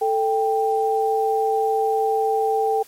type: tone pair together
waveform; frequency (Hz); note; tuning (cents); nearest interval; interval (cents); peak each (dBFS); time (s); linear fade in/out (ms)
sine; 441.8 / 788; A4 / G5; +7 / +9; minor seventh; 1002; -20; 0.01-2.83; 10
effects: white hiss -49 dBFS RMS until 2.87 s + MP3 64 kbps